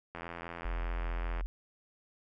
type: click train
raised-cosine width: 0.5 ms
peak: -26 dBFS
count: 108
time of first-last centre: 0.15-1.409 s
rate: 85 Hz
type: tone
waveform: sine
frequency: 44.18 Hz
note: F1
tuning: 21 cents sharp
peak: -32 dBFS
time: 0.65-1.46 s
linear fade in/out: 0 ms
effects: none